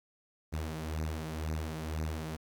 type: beating tone pair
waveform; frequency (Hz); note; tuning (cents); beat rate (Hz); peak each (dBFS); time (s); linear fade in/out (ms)
sawtooth; 78 / 80; D#2 / D#2; +5 / +49; 2; -32 / -35; 0.52-2.37; 20
effects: 11-bit